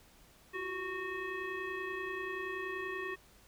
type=tone with frequency modulation; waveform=sine; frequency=1108.7 Hz; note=C#6; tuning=in tune; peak=-36 dBFS; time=0.53-3.16 s; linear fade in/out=20 ms; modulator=729 Hz; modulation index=1.7; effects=added 50 Hz sine -67 dBFS peak until 3.47 s + pink hiss -62 dBFS RMS until 3.47 s